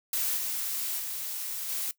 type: noise with level steps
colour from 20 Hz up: blue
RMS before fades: -29 / -32 / -35 / -32 dBFS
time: 0.13-1.91 s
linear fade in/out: 2 ms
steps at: 0.36 / 0.98 / 1.68 s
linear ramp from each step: 20 ms
effects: noise-tail reverb RT60 0.1 s tail -18 dB re dry